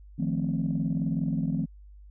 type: chord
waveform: sine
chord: F dominant seventh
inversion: third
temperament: equal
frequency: 155.56 / 174.61 / 220 / 261.6 Hz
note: Eb3 / F3 / A3 / C4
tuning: 0 / 0 / 0 / 0 cents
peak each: -29 / -29 / -31 / -31 dBFS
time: 0.18-1.66 s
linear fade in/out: 20 ms
effects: tanh soft clip ceiling -18 dBFS + added 50 Hz sine -46 dBFS peak until 2.1 s